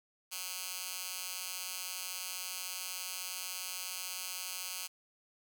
10% pulse tone with high-pass filter, 183.6 Hz, F#3, 13 cents flat, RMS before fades -41 dBFS, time 0.31-4.88 s, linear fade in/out 20 ms, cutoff 3700 Hz, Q 0.52, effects none

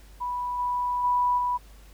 sine tone with level steps, 984 Hz, B5, 7 cents flat, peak -27 / -24 / -20 / -23 dBFS, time 0.2-1.58 s, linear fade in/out 20 ms, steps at 0.58 / 1.03 / 1.37 s, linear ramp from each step 20 ms, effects added 50 Hz sine -47 dBFS peak until 1.93 s + pink hiss -56 dBFS RMS until 1.93 s

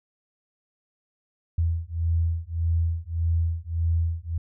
sine beating tone pair, 82.41 / 84.11 Hz, E2 / E2, 0 / +35 cents, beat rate 1.7 Hz, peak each -25 dBFS, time 1.58-4.38 s, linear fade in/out 5 ms, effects none

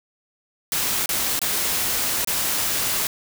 white noise with dropouts, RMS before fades -23 dBFS, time 0.72-3.07 s, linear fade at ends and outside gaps 1 ms, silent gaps 1.059-1.091 / 1.392-1.416 / 2.247-2.273 s, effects none

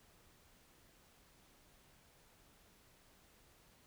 silence, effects pink hiss -67 dBFS RMS until 3.86 s

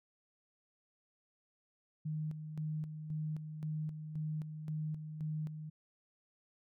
sine tone with tremolo, 154.4 Hz, D#3, 13 cents flat, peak -35 dBFS, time 2.05-5.7 s, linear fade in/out 10 ms, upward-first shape square, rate 1.9 Hz, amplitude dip 55%, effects none

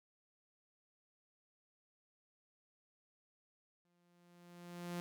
sawtooth tone with exponential growth, 174.61 Hz, F3, in tune, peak -35 dBFS, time 3.85-5 s, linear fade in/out 0 ms, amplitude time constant 250 ms, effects none

